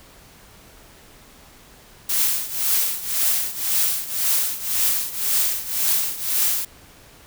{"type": "noise with tremolo", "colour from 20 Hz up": "blue", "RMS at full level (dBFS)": -18, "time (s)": [2.09, 6.65], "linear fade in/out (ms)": 5, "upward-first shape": "triangle", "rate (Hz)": 1.9, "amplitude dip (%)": 85, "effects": ["pink hiss -48 dBFS RMS until 7.26 s"]}